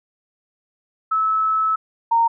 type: tone pair in turn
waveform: sine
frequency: 1301 / 923.1 Hz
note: E6 / A#5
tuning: -23 / -17 cents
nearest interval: tritone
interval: 594 cents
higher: first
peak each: -16 / -13 dBFS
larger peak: second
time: 1.11-1.76 / 2.11-2.28 s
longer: first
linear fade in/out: 10 ms
effects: none